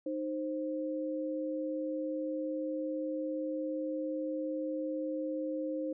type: tone pair together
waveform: sine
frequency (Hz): 308.5 / 526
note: D#4 / C5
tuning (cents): -15 / +9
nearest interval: major sixth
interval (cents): 924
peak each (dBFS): -35 / -36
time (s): 0.06-5.93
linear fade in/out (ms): 5
effects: none